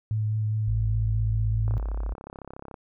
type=tone with vibrato; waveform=sine; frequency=107.8 Hz; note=A2; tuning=35 cents flat; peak=-23 dBFS; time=0.11-1.78 s; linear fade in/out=0 ms; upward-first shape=triangle; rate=4.9 Hz; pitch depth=19 cents each way
type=tone; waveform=sine; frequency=51.91 Hz; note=G#1; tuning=in tune; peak=-26 dBFS; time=0.67-2.14 s; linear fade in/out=10 ms
type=click train; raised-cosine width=1 ms; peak=-26 dBFS; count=37; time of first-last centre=1.68-2.742 s; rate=33.9 Hz
effects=none